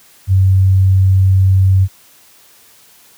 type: tone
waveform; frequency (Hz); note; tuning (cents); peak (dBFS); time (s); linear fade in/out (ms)
sine; 95.1; F#2; +48; -6; 0.27-1.88; 50
effects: white hiss -46 dBFS RMS until 3.17 s + high-pass 60 Hz 12 dB/octave